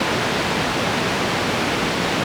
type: band-pass noise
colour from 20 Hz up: pink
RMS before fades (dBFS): -21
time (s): 0-2.24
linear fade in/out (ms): 5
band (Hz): 150 to 3900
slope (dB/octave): 12
effects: none